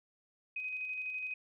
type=tone with tremolo; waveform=sine; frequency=2514 Hz; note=D#7; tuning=17 cents sharp; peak=-35 dBFS; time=0.56-1.34 s; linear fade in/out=5 ms; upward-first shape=square; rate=12 Hz; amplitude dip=30%; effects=none